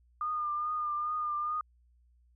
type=tone with vibrato; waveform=sine; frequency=1211 Hz; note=D#6; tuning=47 cents flat; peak=-30 dBFS; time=0.21-1.61 s; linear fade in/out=2 ms; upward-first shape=triangle; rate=2.4 Hz; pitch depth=37 cents each way; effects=added 60 Hz sine -62 dBFS peak until 2.35 s